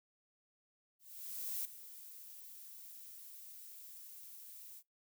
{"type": "noise with ADSR envelope", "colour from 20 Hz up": "violet", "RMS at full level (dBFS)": -39, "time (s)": [0.99, 4.83], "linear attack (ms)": 660, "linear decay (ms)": 3, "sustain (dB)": -14, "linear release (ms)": 57, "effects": ["noise-tail reverb RT60 0.2 s tail -25 dB re dry"]}